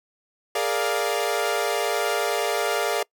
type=chord; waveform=sawtooth; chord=Bb dominant seventh; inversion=third; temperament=equal; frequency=415.3 / 466.2 / 587.3 / 698.5 Hz; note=Ab4 / Bb4 / D5 / F5; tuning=0 / 0 / 0 / 0 cents; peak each=-24 dBFS; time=0.55-3.03 s; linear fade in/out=5 ms; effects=noise-tail reverb RT60 0.1 s tail -25 dB re dry